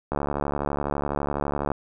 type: click train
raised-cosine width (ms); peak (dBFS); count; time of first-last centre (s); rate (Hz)
1; -12; 116; 0.12-1.717; 72
effects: none